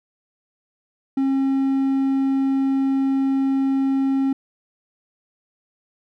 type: tone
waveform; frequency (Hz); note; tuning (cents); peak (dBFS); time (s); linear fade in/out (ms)
triangle; 270; C#4; -45; -15; 1.17-4.33; 5
effects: none